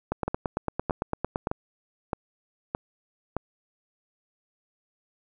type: two click trains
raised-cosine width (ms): 1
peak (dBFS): -13 / -12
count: 6 / 13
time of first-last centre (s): 0.28-3.366 / 0.12-1.471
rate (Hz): 1.62 / 8.88
effects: none